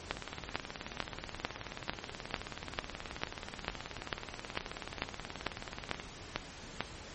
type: two click trains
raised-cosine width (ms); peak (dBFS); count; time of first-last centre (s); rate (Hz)
0.3; -14 / -23; 16 / 110; 0.11-6.806 / 0.17-5.999; 2.24 / 18.7
effects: pink hiss -48 dBFS RMS until 7.14 s + MP3 32 kbps